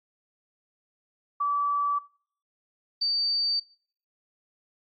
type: tone pair in turn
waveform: sine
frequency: 1153 / 4612 Hz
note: D6 / D8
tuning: -32 / -32 cents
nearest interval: 2 octaves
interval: 2400 cents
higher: second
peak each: -23 dBFS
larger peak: neither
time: 1.4-1.99 / 3.01-3.6 s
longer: neither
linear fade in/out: 10 ms
effects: noise-tail reverb RT60 0.5 s tail -22 dB re dry + AAC 64 kbps